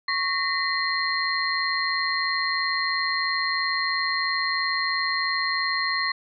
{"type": "tone cluster", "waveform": "sine", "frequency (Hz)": [1107, 1850, 2013, 4191], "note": ["C#6", "A#6", "B6", "C8"], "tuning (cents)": [-3, -14, 33, 2], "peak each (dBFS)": -28, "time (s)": [0.08, 6.12], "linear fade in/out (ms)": 5, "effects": []}